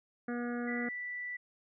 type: harmonic tone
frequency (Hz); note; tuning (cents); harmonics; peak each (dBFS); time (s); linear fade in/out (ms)
240.7; B3; -44; 1 / 2 / 3 / 5 / 6 / 7 / 8 / 9; -35 / -41 / -46 / -50 / -46 / -47 / -54 / -58; 0.28-0.89; 5
type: tone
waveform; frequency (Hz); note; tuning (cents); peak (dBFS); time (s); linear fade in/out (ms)
sine; 1970; B6; -5; -37; 0.67-1.37; 10
effects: none